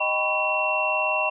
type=tone cluster; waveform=sine; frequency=620 / 780 / 990 / 1115 / 2721 Hz; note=D#5 / G5 / B5 / C#6 / F7; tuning=-6 / -9 / +4 / +10 / -46 cents; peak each=-27 / -30 / -28 / -33 / -24 dBFS; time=0-1.3 s; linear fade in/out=10 ms; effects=none